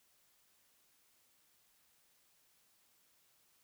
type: silence
effects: white hiss -72 dBFS RMS until 3.63 s